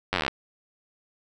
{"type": "slowing click train", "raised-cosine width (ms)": 0.3, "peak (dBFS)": -8, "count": 13, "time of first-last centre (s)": [0.13, 0.28], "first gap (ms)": 10, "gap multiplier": 1.04, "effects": []}